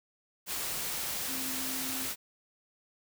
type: tone in noise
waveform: sine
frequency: 261.6 Hz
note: C4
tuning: in tune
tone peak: -41 dBFS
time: 1.27-2.09 s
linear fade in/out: 50 ms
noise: white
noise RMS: -35 dBFS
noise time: 0.46-2.16 s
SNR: -9 dB
effects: none